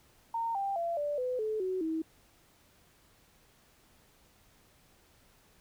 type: tone with pitch steps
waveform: sine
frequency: 918 / 790 / 679.8 / 585 / 503.4 / 433.2 / 372.8 / 320.8 Hz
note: A#5 / G5 / F5 / D5 / B4 / A4 / F#4 / E4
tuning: -27 / +13 / -47 / -7 / +33 / -27 / +13 / -47 cents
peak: -30 dBFS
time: 0.34-2.02 s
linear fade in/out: 5 ms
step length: 210 ms
effects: pink hiss -64 dBFS RMS until 5.6 s